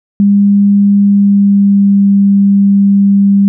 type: tone with pitch glide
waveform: sine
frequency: 201.4 to 198.97 Hz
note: G3 to G3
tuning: +47 to +26 cents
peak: -4 dBFS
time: 0.2-3.48 s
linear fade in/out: 0 ms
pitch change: -21 cents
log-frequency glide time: 0.95-2.05 s
effects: none